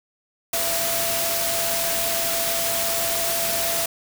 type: tone in noise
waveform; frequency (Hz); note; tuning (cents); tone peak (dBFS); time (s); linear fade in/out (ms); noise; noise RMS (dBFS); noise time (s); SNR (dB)
sine; 672; E5; +33; -28; 0.53-3.86; 5; white; -24; 0.53-3.86; -7
effects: none